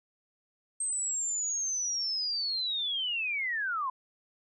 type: linear sweep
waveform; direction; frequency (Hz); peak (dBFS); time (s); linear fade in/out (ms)
sine; down; 8372 to 992; -29; 0.8-3.9; 5
effects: none